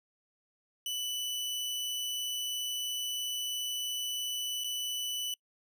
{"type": "tone with dropouts", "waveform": "sawtooth", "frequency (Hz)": 2979, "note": "F#7", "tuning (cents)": 11, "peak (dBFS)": -30, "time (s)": [0.86, 5.34], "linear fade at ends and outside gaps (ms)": 2, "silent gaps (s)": [4.638, 4.643], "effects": ["noise-tail reverb RT60 0.1 s tail -26 dB re dry"]}